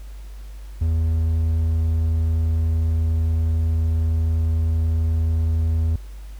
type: tone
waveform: triangle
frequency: 81 Hz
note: E2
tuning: 30 cents flat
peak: -15 dBFS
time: 0.81-5.96 s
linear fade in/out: 5 ms
effects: added 50 Hz sine -33 dBFS peak until 6.39 s + pink hiss -52 dBFS RMS until 6.39 s